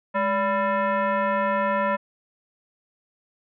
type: tone with frequency modulation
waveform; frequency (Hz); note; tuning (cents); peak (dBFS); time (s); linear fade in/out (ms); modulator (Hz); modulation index
sine; 207.7; G#3; 0; -20; 0.14-1.97; 20; 784; 1.8
effects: none